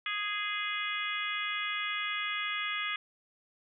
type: harmonic tone with a mistuned harmonic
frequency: 414.6 Hz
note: G#4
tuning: 3 cents flat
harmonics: 3 / 4 / 5 / 6 / 7 / 8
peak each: -38 / -39 / -36 / -39 / -41 / -40 dBFS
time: 0.06-2.96 s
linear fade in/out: 2 ms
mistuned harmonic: 8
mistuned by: +20 cents
effects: none